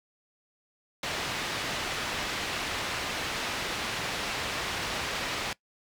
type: low-pass noise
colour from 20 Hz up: white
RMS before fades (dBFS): -33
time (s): 1.03-5.53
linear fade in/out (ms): 2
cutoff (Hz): 3400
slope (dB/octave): 12
effects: noise-tail reverb RT60 0.1 s tail -21 dB re dry